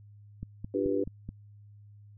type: click train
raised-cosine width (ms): 5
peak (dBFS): -25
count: 5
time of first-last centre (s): 0.43-1.29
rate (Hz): 4.65
type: chord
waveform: sine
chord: G dominant seventh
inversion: second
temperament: just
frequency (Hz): 294 / 352.8 / 392 / 490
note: D4 / F4 / G4 / B4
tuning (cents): +2 / +18 / 0 / -14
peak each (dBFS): -31 / -35 / -30 / -32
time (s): 0.74-1.04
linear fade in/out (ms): 5
effects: added 103 Hz sine -50 dBFS peak until 2.17 s